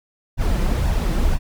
brown noise with flanger, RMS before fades -18 dBFS, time 0.37-1.39 s, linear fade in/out 50 ms, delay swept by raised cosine 1.1 to 5.9 ms, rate 2 Hz, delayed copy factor +0.65, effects none

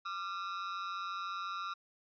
45% pulse ring-modulated tone, 1280 Hz, D#6, 49 cents sharp, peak -34 dBFS, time 0.05-1.74 s, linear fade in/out 10 ms, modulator 92.9 Hz, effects resampled to 11025 Hz

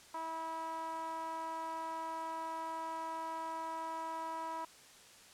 sawtooth tone with band-pass filter, 324.4 Hz, E4, 28 cents flat, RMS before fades -41 dBFS, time 0.14-4.65 s, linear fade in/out 5 ms, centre 1000 Hz, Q 4.4, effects white hiss -58 dBFS RMS until 5.33 s + low-pass 9000 Hz 12 dB/octave

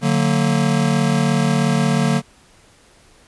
square chord, D augmented, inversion none, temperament just, 146.83 / 183.54 / 229.4 Hz, D3 / F#3 / A#3, 0 / -14 / -28 cents, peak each -19 / -21 / -20 dBFS, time 0.01-2.22 s, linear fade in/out 50 ms, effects pink hiss -51 dBFS RMS until 3.27 s + resampled to 24000 Hz

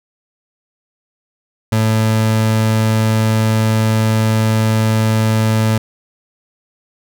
30% pulse tone, 110 Hz, A2, in tune, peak -9 dBFS, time 1.72-5.78 s, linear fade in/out 5 ms, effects none

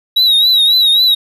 triangle tone with vibrato, 3852 Hz, B7, 44 cents flat, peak -6 dBFS, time 0.16-1.15 s, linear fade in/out 10 ms, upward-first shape triangle, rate 3.7 Hz, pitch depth 91 cents each way, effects none

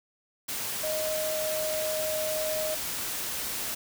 sine tone in noise, 622.3 Hz, D#5, in tune, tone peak -29 dBFS, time 0.83-2.75 s, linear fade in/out 10 ms, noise white, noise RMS -33 dBFS, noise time 0.48-3.75 s, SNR +1 dB, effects none

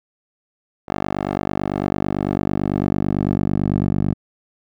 10% pulse tone with band-pass filter sweep, 49 Hz, G1, in tune, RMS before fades -21 dBFS, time 0.88-4.14 s, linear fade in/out 10 ms, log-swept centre 680 to 170 Hz, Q 0.82, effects none

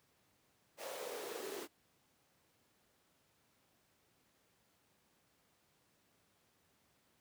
pink noise with high-pass filter sweep, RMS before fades -45 dBFS, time 0.77-1.68 s, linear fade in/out 50 ms, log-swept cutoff 570 to 350 Hz, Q 4.8, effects pink hiss -74 dBFS RMS until 7.2 s + high-pass 100 Hz 12 dB/octave

